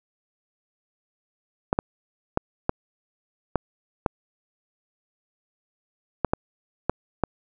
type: clicks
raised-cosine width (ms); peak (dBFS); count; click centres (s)
1; -6; 10; 1.729 / 1.789 / 2.374 / 2.694 / 3.557 / 4.062 / 6.247 / 6.335 / 6.896 / 7.237
effects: none